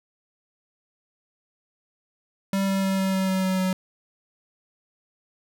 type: tone with pitch steps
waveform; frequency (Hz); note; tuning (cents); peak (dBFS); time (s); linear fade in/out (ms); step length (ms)
square; 195.1 / 193.86 / 192.64 / 191.42 / 190.2 / 189 / 187.8 / 186.61; G3 / G3 / G3 / G3 / F#3 / F#3 / F#3 / F#3; -8 / -19 / -30 / -41 / +48 / +37 / +26 / +15; -22; 2.53-3.73; 2; 150
effects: none